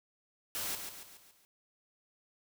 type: noise with echo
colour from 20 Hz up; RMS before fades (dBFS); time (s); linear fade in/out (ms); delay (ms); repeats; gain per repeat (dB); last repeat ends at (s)
white; -37; 0.55-0.75; 0; 140; 5; -6; 1.45
effects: none

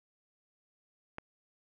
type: click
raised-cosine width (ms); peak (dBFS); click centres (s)
0.5; -24; 1.184
effects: none

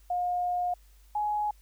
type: tone pair in turn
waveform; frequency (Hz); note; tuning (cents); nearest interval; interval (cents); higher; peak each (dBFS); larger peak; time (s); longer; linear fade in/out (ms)
sine; 714 / 838.3; F5 / G#5; +38 / +16; minor third; 278; second; -26; neither; 0.1-0.74 / 1.15-1.51; first; 5
effects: added 50 Hz sine -54 dBFS peak until 1.61 s + white hiss -65 dBFS RMS until 1.61 s

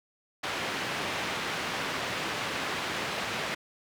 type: band-pass noise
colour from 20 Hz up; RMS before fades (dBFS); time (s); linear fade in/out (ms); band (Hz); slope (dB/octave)
white; -33; 0.43-3.55; 10; 100 to 2600; 12
effects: none

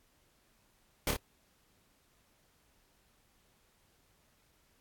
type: noise with echo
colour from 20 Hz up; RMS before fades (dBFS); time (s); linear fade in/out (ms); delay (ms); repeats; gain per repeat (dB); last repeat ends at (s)
pink; -29; 1.07-1.11; 2; 27; 2; -4; 1.164
effects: pink hiss -70 dBFS RMS until 4.8 s + AAC 64 kbps

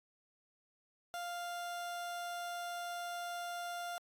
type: tone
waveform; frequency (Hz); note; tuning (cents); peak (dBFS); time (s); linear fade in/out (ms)
30% pulse; 698.5; F5; 0; -37; 1.14-3.98; 0
effects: AAC 64 kbps

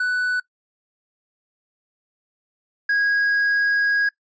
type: tone pair in turn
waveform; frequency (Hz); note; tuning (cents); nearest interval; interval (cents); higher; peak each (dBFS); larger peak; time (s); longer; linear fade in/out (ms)
triangle; 1489 / 1647; F#6 / G#6; +11 / -15; major second; 174; second; -17 / -15; second; 0-0.4 / 2.89-4.09; second; 5
effects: noise-tail reverb RT60 0.1 s tail -21 dB re dry + resampled to 16000 Hz

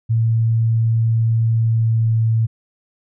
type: tone with pitch glide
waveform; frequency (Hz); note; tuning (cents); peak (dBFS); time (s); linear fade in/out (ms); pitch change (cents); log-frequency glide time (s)
sine; 113.6 to 112.69; A#2 to A2; -44 to +42; -13; 0.09-2.47; 20; -14; 1.6-2.11
effects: none

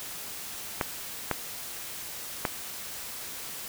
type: clicks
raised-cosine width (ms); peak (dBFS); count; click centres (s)
0.5; -10; 3; 0.812 / 1.313 / 2.452
effects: white hiss -39 dBFS RMS until 3.68 s

